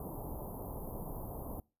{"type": "band-stop noise", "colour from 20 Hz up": "pink", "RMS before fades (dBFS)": -42, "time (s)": [0, 1.6], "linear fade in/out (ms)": 2, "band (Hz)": [1000, 12000], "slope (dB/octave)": 48, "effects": ["noise-tail reverb RT60 0.3 s tail -23 dB re dry", "resampled to 32000 Hz"]}